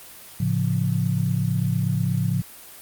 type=chord; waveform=sine; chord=A augmented; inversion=none; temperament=equal; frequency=110 / 138.59 / 174.61 Hz; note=A2 / C#3 / E#3; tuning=0 / 0 / 0 cents; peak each=-24 dBFS; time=0.4-2.42 s; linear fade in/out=5 ms; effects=white hiss -43 dBFS RMS until 2.81 s + Opus 32 kbps